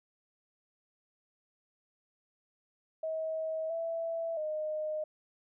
sine tone with pitch steps, 638 / 662 / 616 Hz, D#5 / E5 / D#5, +43 / +7 / -17 cents, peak -32 dBFS, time 3.03-5.04 s, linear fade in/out 5 ms, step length 670 ms, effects none

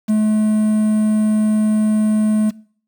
triangle tone with quantisation, 214.7 Hz, A3, 42 cents flat, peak -10 dBFS, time 0.08-2.51 s, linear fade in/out 20 ms, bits 6, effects noise-tail reverb RT60 0.5 s tail -22 dB re dry

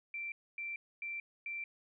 sine tone bursts, 2349 Hz, D7, in tune, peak -38 dBFS, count 4, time 0.14-1.64 s, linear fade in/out 2 ms, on 180 ms, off 260 ms, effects none

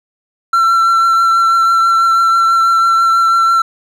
triangle tone with vibrato, 1351 Hz, E6, 42 cents sharp, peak -6 dBFS, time 0.53-3.62 s, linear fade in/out 5 ms, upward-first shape triangle, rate 6.1 Hz, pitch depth 17 cents each way, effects none

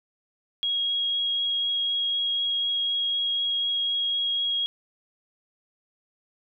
sine tone with vibrato, 3293 Hz, G#7, 15 cents flat, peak -23 dBFS, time 0.63-4.66 s, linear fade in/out 0 ms, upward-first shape triangle, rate 4 Hz, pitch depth 8 cents each way, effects none

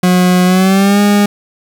40% pulse tone with pitch glide, 181.1 to 204.5 Hz, F#3 to G#3, -37 to -26 cents, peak -6 dBFS, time 0.03-1.26 s, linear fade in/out 5 ms, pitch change +211 cents, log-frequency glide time 0.45-1 s, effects 7-bit

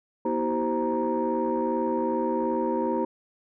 sine tone cluster, 239.8 / 321.5 / 384.1 / 521 / 936 Hz, A#3 / E4 / G4 / C5 / A#5, +49 / -43 / -35 / -7 / +7 cents, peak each -29 dBFS, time 0.25-3.05 s, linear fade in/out 5 ms, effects tanh soft clip ceiling -16 dBFS

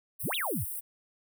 white high-pass noise, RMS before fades -37 dBFS, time 0.19-0.81 s, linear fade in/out 20 ms, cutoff 8600 Hz, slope 96 dB/octave
sine exponential two-way sweep, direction up then down, 68 to 3951 to 68 Hz, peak -30 dBFS, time 0.23-0.65 s, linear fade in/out 20 ms, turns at 0.35 s
effects none

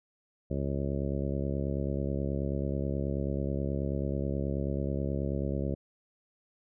harmonic tone, 69.3 Hz, C#2, in tune, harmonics 1 / 2 / 3 / 4 / 5 / 6 / 7 / 8 / 9, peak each -34 / -34 / -36 / -40 / -39 / -41 / -44 / -40 / -46 dBFS, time 0.5-5.75 s, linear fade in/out 10 ms, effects none

